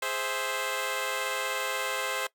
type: chord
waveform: 10% pulse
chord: Ab augmented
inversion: none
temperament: equal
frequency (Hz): 415.3 / 523.3 / 659.3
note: Ab4 / C5 / E5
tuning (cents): 0 / 0 / 0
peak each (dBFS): -28 / -23 / -27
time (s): 0.02-2.27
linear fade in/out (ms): 5
effects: noise-tail reverb RT60 0.1 s tail -19 dB re dry

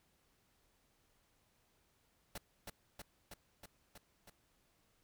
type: noise with echo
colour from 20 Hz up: pink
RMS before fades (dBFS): -45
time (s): 2.35-2.38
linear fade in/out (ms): 5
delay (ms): 320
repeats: 6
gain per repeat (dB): -2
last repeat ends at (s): 4.3
effects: pink hiss -75 dBFS RMS until 5.03 s

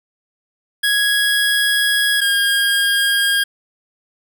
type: tone pair in turn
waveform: 25% pulse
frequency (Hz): 1661.2 / 1620.4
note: G#6 / G#6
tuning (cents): 0 / -43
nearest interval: unison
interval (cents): 43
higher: first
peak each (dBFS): -10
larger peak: neither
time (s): 0.83-2.21 / 2.21-3.44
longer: first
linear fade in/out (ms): 10
effects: none

